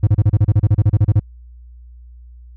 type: tone bursts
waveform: triangle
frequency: 103.83 Hz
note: G#2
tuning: in tune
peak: -6 dBFS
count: 16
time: 0.03-1.196 s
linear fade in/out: 5 ms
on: 41 ms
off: 34 ms
effects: added 60 Hz sine -37 dBFS peak until 2.56 s